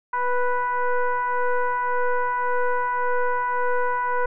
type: tone with frequency modulation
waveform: sine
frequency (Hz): 493.9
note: B4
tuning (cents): 0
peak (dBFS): -19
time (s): 0.13-4.26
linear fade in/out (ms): 5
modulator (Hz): 493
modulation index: 1.9
effects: none